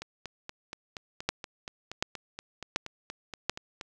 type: two click trains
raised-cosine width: 0.2 ms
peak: -9 / -21 dBFS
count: 4 / 17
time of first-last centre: 1.29-3.496 / 0.02-3.811 s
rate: 1.36 / 4.22 Hz
effects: none